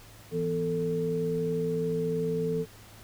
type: tone cluster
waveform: sine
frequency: 165.6 / 248.5 / 443.5 Hz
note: E3 / B3 / A4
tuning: +8 / +11 / +14 cents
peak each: -31 / -37 / -28 dBFS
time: 0.31-2.66 s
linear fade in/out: 50 ms
effects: added 106 Hz sine -52 dBFS peak until 3.03 s + pink hiss -52 dBFS RMS until 3.03 s